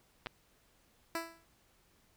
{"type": "clicks", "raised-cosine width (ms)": 0.3, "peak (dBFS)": -23, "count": 2, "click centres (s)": [0.261, 0.269]}
{"type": "tone with exponential decay", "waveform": "10% pulse", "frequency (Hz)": 331.3, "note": "E4", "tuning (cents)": 9, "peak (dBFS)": -24, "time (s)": [1.15, 1.45], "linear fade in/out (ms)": 1, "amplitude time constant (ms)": 65}
{"effects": ["pink hiss -69 dBFS RMS until 2.16 s"]}